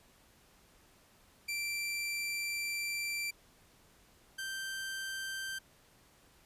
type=tone pair in turn; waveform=sawtooth; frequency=2349 / 1564.3 Hz; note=D7 / G6; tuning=0 / -4 cents; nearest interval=perfect fifth; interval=704 cents; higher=first; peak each=-31 / -34 dBFS; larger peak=first; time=1.48-3.31 / 4.38-5.59 s; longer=first; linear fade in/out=10 ms; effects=pink hiss -64 dBFS RMS until 6.45 s + resampled to 32000 Hz